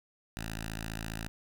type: tone with notch filter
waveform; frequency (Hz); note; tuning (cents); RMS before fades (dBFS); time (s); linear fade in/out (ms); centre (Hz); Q
5% pulse; 54.8; A1; -6; -39; 0.37-1.28; 0; 460; 0.51
effects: none